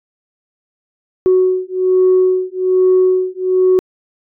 sine beating tone pair, 370 / 371.2 Hz, F#4 / F#4, 0 / +6 cents, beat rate 1.2 Hz, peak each -12 dBFS, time 1.26-3.79 s, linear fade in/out 0 ms, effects tanh soft clip ceiling -4 dBFS

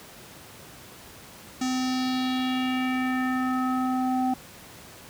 square tone with low-pass filter sweep, 256.6 Hz, C4, 34 cents flat, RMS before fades -26 dBFS, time 1.61-4.34 s, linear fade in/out 5 ms, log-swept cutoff 6600 to 770 Hz, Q 2.8, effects pink hiss -46 dBFS RMS until 5.09 s + high-pass 80 Hz 12 dB/octave

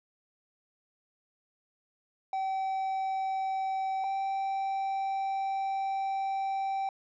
triangle tone pair in turn, 768 / 777.8 Hz, G5 / G5, -36 / -14 cents, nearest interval unison, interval 22 cents, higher second, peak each -27 dBFS, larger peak neither, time 2.33-4.04 / 4.04-6.89 s, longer second, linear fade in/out 2 ms, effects resampled to 16000 Hz

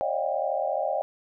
sine tone cluster, 545 / 596 / 635 / 718 / 793 Hz, C#5 / D5 / D#5 / F5 / G5, -29 / +25 / +35 / +48 / +20 cents, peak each -31 dBFS, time 0.01-1.02 s, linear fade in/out 0 ms, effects none

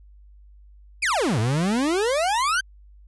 40% pulse exponential two-way sweep, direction down then up, 2613 to 103.6 to 1590 Hz, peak -19 dBFS, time 1.02-2.61 s, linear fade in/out 10 ms, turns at 1.39 s, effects added 50 Hz sine -46 dBFS peak until 3.07 s + resampled to 24000 Hz

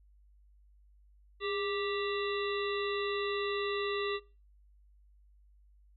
harmonic tone with a mistuned harmonic, 392 Hz, G4, in tune, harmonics 1 / 3 / 5 / 7 / 9 / 10, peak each -34 / -39 / -41 / -42 / -44 / -44 dBFS, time 1.4-4.2 s, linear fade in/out 50 ms, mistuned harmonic 1, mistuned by +65 cents, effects noise-tail reverb RT60 0.3 s tail -19 dB re dry + added 50 Hz sine -59 dBFS peak until 5.96 s

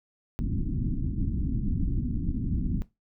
pink low-pass noise, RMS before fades -28 dBFS, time 0.39-2.82 s, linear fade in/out 0 ms, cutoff 290 Hz, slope 48 dB/octave, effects noise-tail reverb RT60 0.2 s tail -18 dB re dry

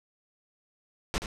pink noise with echo, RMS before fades -28 dBFS, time 1.14-1.18 s, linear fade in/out 0 ms, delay 79 ms, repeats 1, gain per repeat -8 dB, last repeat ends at 1.259 s, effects low-pass 7000 Hz 12 dB/octave

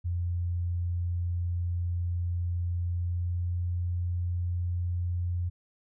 sine tone with pitch glide, 87.3 to 88.01 Hz, F2 to F2, 0 to +14 cents, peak -27 dBFS, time 0.04-5.5 s, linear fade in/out 20 ms, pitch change +14 cents, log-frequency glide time 2.89-3.56 s, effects none

